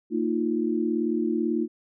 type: chord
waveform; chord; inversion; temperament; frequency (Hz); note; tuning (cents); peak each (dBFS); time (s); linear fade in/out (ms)
sine; Bb suspended fourth; none; equal with one note detuned; 228.5 / 311.1 / 349.2; Bb3 / Eb4 / F4; -34 / 0 / 0; -27; 0.1-1.68; 50
effects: none